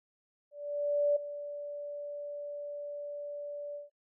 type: tone with ADSR envelope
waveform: sine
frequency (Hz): 581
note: D5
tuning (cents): -19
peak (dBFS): -23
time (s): 0.51-3.9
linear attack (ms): 650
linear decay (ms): 9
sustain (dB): -14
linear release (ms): 150
effects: noise-tail reverb RT60 0.1 s tail -22 dB re dry